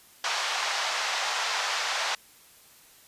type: band-pass noise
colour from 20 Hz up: pink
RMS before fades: -29 dBFS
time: 0.24-2.15 s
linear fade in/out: 2 ms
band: 740 to 6300 Hz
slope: 24 dB/octave
effects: white hiss -55 dBFS RMS until 3.07 s + resampled to 32000 Hz